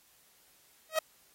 sawtooth tone with exponential growth, 633 Hz, D#5, 30 cents sharp, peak -19 dBFS, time 0.89-0.99 s, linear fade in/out 5 ms, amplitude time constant 21 ms, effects white hiss -64 dBFS RMS until 1.34 s + AAC 48 kbps

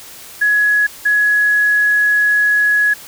sine tone pair in turn, 1681 / 1681 Hz, G#6 / G#6, +20 / +20 cents, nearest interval unison, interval 0 cents, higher neither, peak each -10 dBFS, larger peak neither, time 0.41-0.87 / 1.05-2.94 s, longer second, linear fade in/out 10 ms, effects white hiss -36 dBFS RMS until 3.07 s

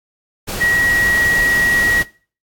sine tone in noise, 1908 Hz, A#6, 40 cents sharp, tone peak -12 dBFS, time 0.6-2.03 s, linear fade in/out 20 ms, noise pink, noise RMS -24 dBFS, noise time 0.47-2.04 s, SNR +9 dB, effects noise-tail reverb RT60 0.4 s tail -20 dB re dry + AAC 64 kbps

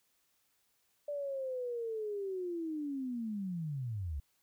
sine linear sweep, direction down, 587.3 to 65.4 Hz, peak -35 dBFS, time 1.08-4.2 s, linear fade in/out 5 ms, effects white hiss -75 dBFS RMS until 4.42 s

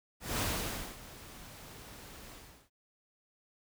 pink noise with ADSR envelope, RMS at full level -32 dBFS, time 0.2-2.7 s, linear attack 190 ms, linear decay 570 ms, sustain -18 dB, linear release 380 ms, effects none

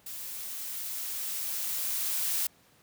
blue noise with level ramp, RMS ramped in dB -40 to -29 dBFS, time 0.06-2.47 s, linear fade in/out 5 ms, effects pink hiss -62 dBFS RMS until 2.82 s + high-pass 80 Hz 12 dB/octave

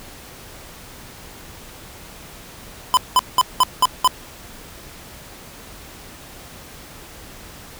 square tone bursts, 1013 Hz, B5, 44 cents sharp, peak -11 dBFS, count 6, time 2.94-4.076 s, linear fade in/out 0 ms, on 31 ms, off 190 ms, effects pink hiss -40 dBFS RMS until 7.79 s

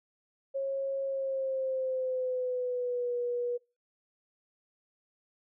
sine tone with pitch glide, 544 to 484.6 Hz, C#5 to B4, -33 to -33 cents, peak -29 dBFS, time 0.54-3.58 s, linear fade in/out 20 ms, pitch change -200 cents, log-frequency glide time 1.05-3.16 s, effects noise-tail reverb RT60 0.3 s tail -25 dB re dry

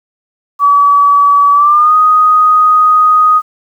sine tone with pitch glide, 1143 to 1246.5 Hz, D6 to D#6, -47 to +3 cents, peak -4 dBFS, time 0.59-3.42 s, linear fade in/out 50 ms, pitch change +150 cents, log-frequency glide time 1.53-1.95 s, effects 7-bit

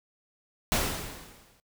pink noise with exponential decay, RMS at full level -24 dBFS, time 0.72-1.6 s, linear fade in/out 0 ms, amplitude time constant 190 ms, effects noise-tail reverb RT60 0.1 s tail -25 dB re dry

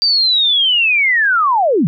sine linear sweep, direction down, 4699 to 136.4 Hz, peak -10 dBFS, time 0.02-1.87 s, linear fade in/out 0 ms, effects none

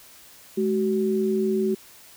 sine tone pair together, 212.1 / 377.9 Hz, G#3 / F#4, +37 / +37 cents, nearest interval minor seventh, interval 1000 cents, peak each -24 / -22 dBFS, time 0.57-1.75 s, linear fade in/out 10 ms, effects white hiss -49 dBFS RMS until 2.16 s

